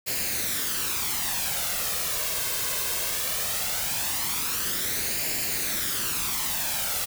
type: noise with flanger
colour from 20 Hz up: white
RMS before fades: -28 dBFS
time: 0.06-7.06 s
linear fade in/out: 20 ms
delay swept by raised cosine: 0.42 to 1.92 ms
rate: 0.19 Hz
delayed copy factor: +0.55
effects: none